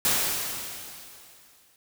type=noise with exponential decay; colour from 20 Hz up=white; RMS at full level=-22 dBFS; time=0.05-1.76 s; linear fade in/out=1 ms; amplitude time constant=370 ms; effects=none